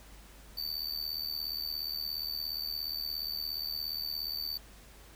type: tone with amplitude modulation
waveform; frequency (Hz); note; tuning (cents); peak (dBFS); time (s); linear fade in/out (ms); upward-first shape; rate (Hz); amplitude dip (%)
square; 4568; D8; -49; -31; 0.57-4.58; 10; sine; 77.1; 80
effects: added 50 Hz sine -53 dBFS peak until 5.15 s + pink hiss -56 dBFS RMS until 5.15 s